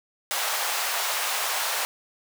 pink high-pass noise, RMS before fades -27 dBFS, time 0.31-1.85 s, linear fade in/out 0 ms, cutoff 670 Hz, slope 24 dB/octave, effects none

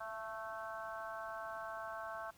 harmonic tone with a mistuned harmonic, 220 Hz, A3, in tune, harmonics 3 / 4 / 5 / 6 / 7, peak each -46 / -50 / -48 / -50 / -49 dBFS, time 0-2.31 s, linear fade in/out 10 ms, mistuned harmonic 3, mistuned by +22 cents, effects pink hiss -65 dBFS RMS until 2.37 s

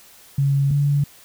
sine tone pair in turn, 139.2 / 143.2 Hz, C#3 / D3, +8 / -43 cents, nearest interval unison, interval 49 cents, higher second, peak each -15 dBFS, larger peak neither, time 0.38-0.71 / 0.71-1.04 s, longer neither, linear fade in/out 5 ms, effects white hiss -48 dBFS RMS until 1.24 s

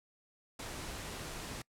pink noise, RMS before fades -43 dBFS, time 0.59-1.62 s, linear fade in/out 5 ms, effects noise-tail reverb RT60 0.1 s tail -24 dB re dry + low-pass 11000 Hz 12 dB/octave

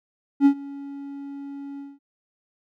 triangle tone with ADSR envelope, 280 Hz, C#4, 18 cents sharp, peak -8 dBFS, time 0.4-1.99 s, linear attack 57 ms, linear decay 81 ms, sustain -23 dB, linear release 200 ms, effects none

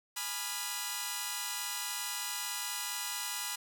5% pulse chord, F half-diminished seventh, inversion first, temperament equal with one note detuned, 830.6 / 987.8 / 1214 / 1396.9 Hz, Ab5 / Cb6 / Eb6 / F6, 0 / 0 / -43 / 0 cents, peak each -30 / -26 / -32 / -30 dBFS, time 0.16-3.56 s, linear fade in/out 10 ms, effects none

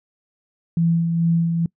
sine tone with tremolo, 167.3 Hz, E3, 26 cents sharp, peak -14 dBFS, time 0.77-1.66 s, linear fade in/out 2 ms, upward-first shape sine, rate 2.3 Hz, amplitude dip 40%, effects noise-tail reverb RT60 0.1 s tail -24 dB re dry

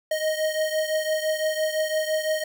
square beating tone pair, 622.3 / 628.2 Hz, D#5 / D#5, 0 / +16 cents, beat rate 5.9 Hz, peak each -25 / -29 dBFS, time 0.11-2.44 s, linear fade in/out 5 ms, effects none

